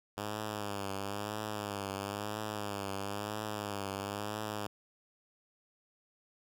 5% pulse tone with vibrato, 102.5 Hz, G#2, 22 cents flat, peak -25 dBFS, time 0.17-4.67 s, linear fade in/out 5 ms, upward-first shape triangle, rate 1 Hz, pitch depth 87 cents each way, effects none

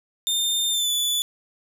sawtooth tone with pitch glide, 3615 to 3468 Hz, A7 to A7, +46 to -26 cents, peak -18 dBFS, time 0.27-1.22 s, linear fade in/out 0 ms, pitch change -72 cents, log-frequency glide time 0.7-0.91 s, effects none

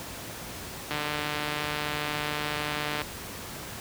click train, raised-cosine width 0.3 ms, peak -14 dBFS, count 315, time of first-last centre 0.91-3.017 s, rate 149 Hz, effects pink hiss -39 dBFS RMS until 3.8 s + high-pass 60 Hz 12 dB/octave

